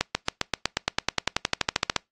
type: accelerating click train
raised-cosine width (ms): 0.2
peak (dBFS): -4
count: 21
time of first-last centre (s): 0.01-1.963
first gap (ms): 140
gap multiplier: 0.96
effects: noise-tail reverb RT60 0.2 s tail -26 dB re dry + AAC 32 kbps